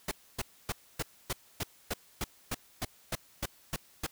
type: noise bursts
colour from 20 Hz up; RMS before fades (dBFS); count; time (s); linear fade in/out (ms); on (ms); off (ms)
pink; -33; 14; 0.08-4.066; 5; 34; 270
effects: white hiss -61 dBFS RMS until 4.11 s